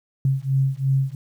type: beating tone pair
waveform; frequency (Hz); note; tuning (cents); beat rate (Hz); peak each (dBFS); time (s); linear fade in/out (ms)
sine; 133.5 / 136.4; C3 / C#3; +35 / -28; 2.9; -21; 0.25-1.15; 2
effects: 9-bit